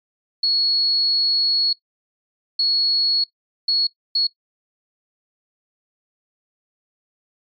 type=tone bursts at uneven times; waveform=sine; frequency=4350 Hz; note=C#8; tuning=33 cents flat; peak=-15 dBFS; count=4; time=0.43-1.73 / 2.59-3.24 / 3.68-3.87 / 4.15-4.27 s; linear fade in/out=5 ms; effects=noise-tail reverb RT60 0.1 s tail -18 dB re dry + MP3 96 kbps